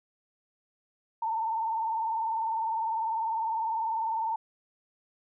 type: tone with vibrato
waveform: sine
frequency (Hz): 900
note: A5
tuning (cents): +39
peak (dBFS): -27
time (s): 1.22-4.36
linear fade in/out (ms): 5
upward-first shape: sine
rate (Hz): 20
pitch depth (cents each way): 64
effects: none